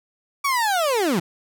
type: linear sweep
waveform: 30% pulse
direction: down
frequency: 1151 to 151.2 Hz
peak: -16 dBFS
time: 0.44-1.2 s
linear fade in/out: 10 ms
effects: none